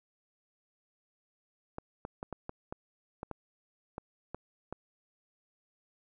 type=clicks; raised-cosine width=1 ms; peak=-24 dBFS; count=11; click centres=1.784 / 2.051 / 2.229 / 2.327 / 2.494 / 2.725 / 3.231 / 3.313 / 3.981 / 4.346 / 4.726 s; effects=none